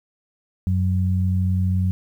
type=tone pair together; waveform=sine; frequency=92.4 / 184.66 Hz; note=F#2 / F#3; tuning=-2 / -3 cents; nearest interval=octave; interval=1199 cents; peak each=-18 / -24 dBFS; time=0.67-1.91 s; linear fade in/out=0 ms; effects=9-bit